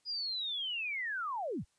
sine linear sweep, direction down, 4978 to 38.89 Hz, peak -34 dBFS, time 0.05-1.65 s, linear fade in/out 50 ms, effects white hiss -74 dBFS RMS until 1.78 s + resampled to 22050 Hz

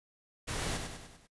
pink noise with echo, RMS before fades -36 dBFS, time 0.47-0.78 s, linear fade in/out 20 ms, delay 99 ms, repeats 5, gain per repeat -5 dB, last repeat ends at 1.275 s, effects noise-tail reverb RT60 0.1 s tail -23 dB re dry + resampled to 24000 Hz

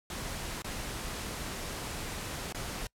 pink noise with dropouts, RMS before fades -38 dBFS, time 0.1-2.87 s, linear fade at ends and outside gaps 2 ms, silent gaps 0.621-0.644 / 2.525-2.546 s, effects noise-tail reverb RT60 0.1 s tail -24 dB re dry + low-pass 12000 Hz 12 dB/octave

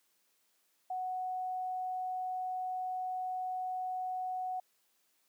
sine tone, 740 Hz, F#5, in tune, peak -34 dBFS, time 0.9-4.6 s, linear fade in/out 5 ms, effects white hiss -74 dBFS RMS until 5.28 s + high-pass 200 Hz 12 dB/octave

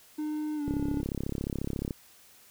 triangle tone with pitch glide, 304 to 289.4 Hz, D#4 to D4, -40 to -25 cents, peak -28 dBFS, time 0.18-1.02 s, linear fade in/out 10 ms, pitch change -85 cents, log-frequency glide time 0.56-0.63 s
click train, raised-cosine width 3 ms, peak -19 dBFS, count 43, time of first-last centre 0.68-1.908 s, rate 34.2 Hz
effects white hiss -57 dBFS RMS until 2.5 s

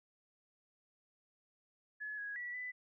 sine tone with pitch steps, 1704 / 1660 / 1947 / 1995 Hz, G#6 / G#6 / B6 / B6, +44 / -1 / -25 / +17 cents, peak -40 dBFS, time 2-2.72 s, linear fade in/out 20 ms, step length 180 ms, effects none

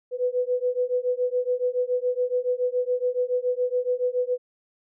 sine beating tone pair, 493.9 / 501 Hz, B4 / B4, 0 / +25 cents, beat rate 7.1 Hz, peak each -25 dBFS, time 0.11-4.38 s, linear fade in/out 50 ms, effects none

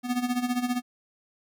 square tone with tremolo, 246.5 Hz, B3, 3 cents flat, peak -23 dBFS, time 0.03-0.82 s, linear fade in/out 50 ms, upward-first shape sine, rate 15 Hz, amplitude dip 75%, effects none

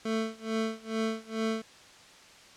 25% pulse tone with tremolo, 222.1 Hz, A3, 16 cents sharp, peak -23 dBFS, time 0.05-1.62 s, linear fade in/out 5 ms, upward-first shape sine, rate 2.3 Hz, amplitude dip 95%, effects white hiss -53 dBFS RMS until 2.56 s + low-pass 6000 Hz 12 dB/octave

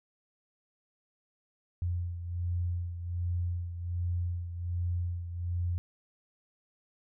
sine beating tone pair, 87.31 / 88.61 Hz, F2 / F2, 0 / +26 cents, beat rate 1.3 Hz, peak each -31 / -38 dBFS, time 1.82-5.78 s, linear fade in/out 0 ms, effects none

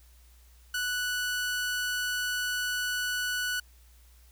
sawtooth tone, 1480 Hz, F#6, in tune, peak -25 dBFS, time 0.74-3.6 s, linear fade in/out 5 ms, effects added 60 Hz sine -54 dBFS peak until 4.31 s + white hiss -63 dBFS RMS until 4.31 s

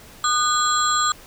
sine tone cluster, 1218 / 1491 / 3345 / 4070 / 7420 Hz, D#6 / F#6 / G#7 / C8 / A#8, -37 / +13 / +12 / -49 / -9 cents, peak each -19 / -27 / -28 / -28 / -24 dBFS, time 0.24-1.12 s, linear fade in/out 2 ms, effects pink hiss -45 dBFS RMS until 1.26 s

